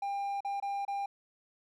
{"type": "tone with dropouts", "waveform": "triangle", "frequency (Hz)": 799, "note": "G5", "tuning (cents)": 33, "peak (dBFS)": -30, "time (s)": [0.02, 1.06], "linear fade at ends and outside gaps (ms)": 5, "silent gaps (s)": [[0.406, 0.447], [0.601, 0.624], [0.851, 0.879]], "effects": []}